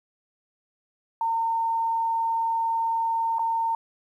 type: tone with dropouts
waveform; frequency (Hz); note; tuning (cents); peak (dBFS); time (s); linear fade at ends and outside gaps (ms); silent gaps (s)
sine; 911; A#5; -40; -22; 1.21-3.75; 2; 3.385-3.393
effects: 10-bit